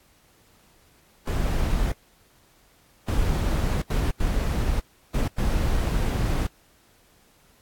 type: noise bursts at uneven times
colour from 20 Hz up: brown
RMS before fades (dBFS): -23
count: 6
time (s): 1.27-1.92 / 3.08-3.82 / 3.9-4.11 / 4.2-4.8 / 5.14-5.28 / 5.38-6.47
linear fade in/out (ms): 5
effects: pink hiss -59 dBFS RMS until 7.61 s + AAC 64 kbps